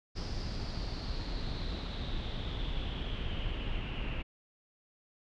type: noise with low-pass filter sweep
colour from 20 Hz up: brown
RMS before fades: -36 dBFS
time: 0.15-4.23 s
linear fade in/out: 20 ms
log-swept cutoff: 5100 to 2700 Hz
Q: 7.2
effects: none